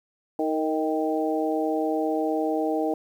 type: harmonic tone with a mistuned harmonic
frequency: 157.2 Hz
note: D#3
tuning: 18 cents sharp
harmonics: 2 / 3 / 4 / 5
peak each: -26 / -28 / -29 / -30 dBFS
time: 0.39-2.94 s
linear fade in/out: 2 ms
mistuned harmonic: 3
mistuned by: -29 cents
effects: 9-bit